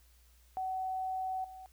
sine tone with level steps, 753 Hz, F#5, 30 cents sharp, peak -33 / -46 dBFS, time 0.57-1.66 s, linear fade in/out 0 ms, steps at 1.44 s, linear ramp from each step 5 ms, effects added 60 Hz sine -61 dBFS peak until 1.72 s + white hiss -68 dBFS RMS until 1.72 s

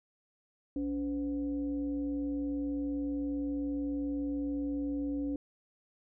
sine tone with frequency modulation, 284.3 Hz, C#4, 44 cents sharp, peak -31 dBFS, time 0.76-5.36 s, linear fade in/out 2 ms, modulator 226 Hz, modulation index 0.46, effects none

